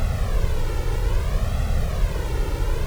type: noise with flanger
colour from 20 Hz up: brown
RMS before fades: -21 dBFS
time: 0-2.86 s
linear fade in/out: 0 ms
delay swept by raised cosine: 1.5 to 2.23 ms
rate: 0.61 Hz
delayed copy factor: +0.9
effects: none